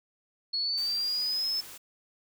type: linear sweep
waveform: sine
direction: up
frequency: 4338 to 5274 Hz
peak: -27 dBFS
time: 0.53-1.61 s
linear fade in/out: 10 ms
type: noise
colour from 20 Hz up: white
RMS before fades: -46 dBFS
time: 0.77-1.78 s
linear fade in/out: 10 ms
effects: none